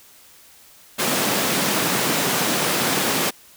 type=high-pass noise; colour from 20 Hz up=pink; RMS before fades=-21 dBFS; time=0.98-3.31 s; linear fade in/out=20 ms; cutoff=160 Hz; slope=24 dB/octave; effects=white hiss -49 dBFS RMS until 3.56 s